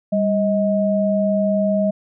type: tone pair together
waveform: sine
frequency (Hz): 198.3 / 630.8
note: G3 / D#5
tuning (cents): +20 / +24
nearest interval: octave + minor sixth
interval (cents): 2004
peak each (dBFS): -18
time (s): 0.12-1.91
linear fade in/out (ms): 10
effects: none